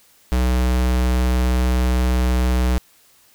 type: tone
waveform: square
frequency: 62.4 Hz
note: B1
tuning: 19 cents sharp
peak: -16 dBFS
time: 0.32-2.78 s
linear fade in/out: 0 ms
effects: white hiss -54 dBFS RMS until 3.34 s